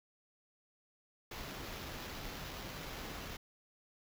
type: noise with sample-and-hold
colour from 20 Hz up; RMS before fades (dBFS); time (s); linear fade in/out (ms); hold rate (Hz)
pink; -45; 1.31-3.37; 5; 8820
effects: none